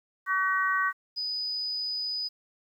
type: harmonic tone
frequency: 378.9 Hz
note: F#4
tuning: 41 cents sharp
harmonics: 3 / 4 / 5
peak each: -27 / -28 / -29 dBFS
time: 0.26-0.93 s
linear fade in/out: 50 ms
type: tone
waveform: sine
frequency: 4978 Hz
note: D#8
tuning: in tune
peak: -29 dBFS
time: 1.16-2.29 s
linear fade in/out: 20 ms
effects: 10-bit